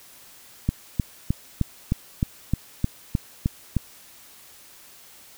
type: click train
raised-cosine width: 5 ms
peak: -8 dBFS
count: 11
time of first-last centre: 0.69-3.767 s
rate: 3.25 Hz
effects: white hiss -49 dBFS RMS until 5.37 s